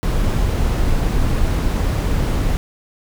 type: noise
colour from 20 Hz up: brown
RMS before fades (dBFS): -17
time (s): 0.03-2.57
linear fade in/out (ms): 0
effects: none